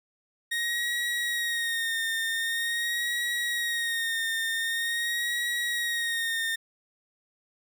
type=tone with vibrato; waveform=30% pulse; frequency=1864.7 Hz; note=A#6; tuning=in tune; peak=-24 dBFS; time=0.51-6.56 s; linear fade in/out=10 ms; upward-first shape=sine; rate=0.45 Hz; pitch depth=43 cents each way; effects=none